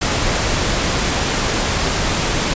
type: noise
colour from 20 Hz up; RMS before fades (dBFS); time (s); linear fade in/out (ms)
pink; -18; 0.01-2.54; 10
effects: resampled to 16000 Hz